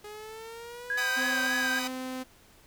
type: exponential sweep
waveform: sawtooth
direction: up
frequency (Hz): 415.3 to 554.4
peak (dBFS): -37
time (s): 0.04-1.47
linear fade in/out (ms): 5
type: tone with vibrato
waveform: sine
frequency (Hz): 1621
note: G#6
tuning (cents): -42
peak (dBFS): -27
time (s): 0.9-1.79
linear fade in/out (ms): 2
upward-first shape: triangle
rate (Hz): 3.4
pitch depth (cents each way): 73
type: chord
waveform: 10% pulse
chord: B major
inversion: second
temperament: equal with one note detuned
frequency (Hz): 758.6 / 987.8 / 1244.5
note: F#5 / B5 / D#6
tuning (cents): +43 / 0 / 0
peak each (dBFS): -28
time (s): 0.97-1.88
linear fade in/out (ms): 10
type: tone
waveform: sawtooth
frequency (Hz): 257.8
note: C4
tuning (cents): -26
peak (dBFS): -30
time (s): 1.16-2.24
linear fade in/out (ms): 20
effects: pink hiss -58 dBFS RMS until 2.66 s